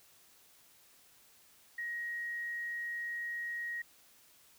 sine tone, 1888 Hz, A#6, 22 cents sharp, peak -36 dBFS, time 1.78-3.82 s, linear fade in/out 5 ms, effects white hiss -63 dBFS RMS until 4.58 s

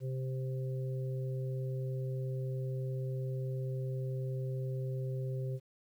harmonic tone, 130.81 Hz, C3, in tune, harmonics 1 / 3 / 4, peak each -34 / -44 / -46 dBFS, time 0-5.6 s, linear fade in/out 50 ms, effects 11-bit

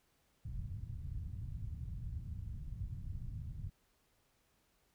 white low-pass noise, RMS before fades -43 dBFS, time 0.45-3.7 s, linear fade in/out 5 ms, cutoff 120 Hz, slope 24 dB/octave, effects pink hiss -75 dBFS RMS until 4.94 s

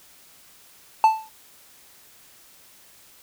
triangle tone with exponential decay, 880 Hz, A5, in tune, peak -7 dBFS, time 1.04-1.29 s, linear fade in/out 1 ms, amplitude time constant 54 ms, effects white hiss -52 dBFS RMS until 3.22 s

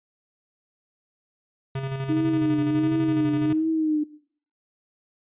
square tone with tremolo, 135 Hz, C#3, 45 cents flat, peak -26 dBFS, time 1.75-3.53 s, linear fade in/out 5 ms, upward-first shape square, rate 12 Hz, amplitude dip 40%
sine tone with vibrato, 310 Hz, D#4, 6 cents flat, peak -20 dBFS, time 2.09-4.04 s, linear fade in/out 10 ms, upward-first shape triangle, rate 1.4 Hz, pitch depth 74 cents each way
effects noise-tail reverb RT60 0.5 s tail -17 dB re dry + resampled to 8000 Hz

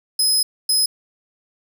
25% pulse tone bursts at uneven times, 5080 Hz, D#8, 35 cents sharp, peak -10 dBFS, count 2, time 0.19-0.43 / 0.69-0.86 s, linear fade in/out 5 ms, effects none

